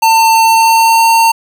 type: tone with pitch glide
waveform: square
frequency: 899 to 910 Hz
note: A5 to A#5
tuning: +37 to -42 cents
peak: -6 dBFS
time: 0.02-1.32 s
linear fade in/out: 10 ms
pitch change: +21 cents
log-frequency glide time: 0.45-1.05 s
effects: none